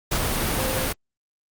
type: tone in noise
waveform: sine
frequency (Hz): 523.3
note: C5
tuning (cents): 0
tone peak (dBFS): -29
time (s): 0.57-0.88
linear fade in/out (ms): 10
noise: pink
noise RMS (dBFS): -24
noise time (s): 0.11-0.93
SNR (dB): -8
effects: Opus 48 kbps